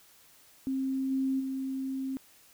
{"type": "tone with level steps", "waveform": "sine", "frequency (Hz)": 266.1, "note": "C4", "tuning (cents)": 29, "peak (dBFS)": [-28, -26, -31], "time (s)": [0.67, 2.17], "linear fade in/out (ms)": 0, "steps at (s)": [1.1, 1.39], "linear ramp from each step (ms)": 20, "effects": ["white hiss -59 dBFS RMS until 2.53 s"]}